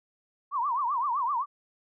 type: tone with vibrato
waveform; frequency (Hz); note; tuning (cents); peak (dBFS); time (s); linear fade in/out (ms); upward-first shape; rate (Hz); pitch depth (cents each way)
sine; 1046.5; C6; 0; -25; 0.51-1.46; 50; triangle; 7.8; 250
effects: none